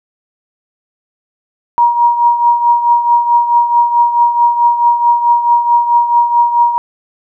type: tone with tremolo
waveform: sine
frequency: 950 Hz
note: A#5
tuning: 33 cents sharp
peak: -4 dBFS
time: 1.78-6.78 s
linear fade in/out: 0 ms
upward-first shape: triangle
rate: 4.6 Hz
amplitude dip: 70%
effects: none